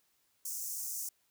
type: high-pass noise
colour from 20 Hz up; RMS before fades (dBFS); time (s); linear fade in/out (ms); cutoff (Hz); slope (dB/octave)
pink; -39; 0.45-1.09; 5; 5900; 48
effects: white hiss -74 dBFS RMS until 1.3 s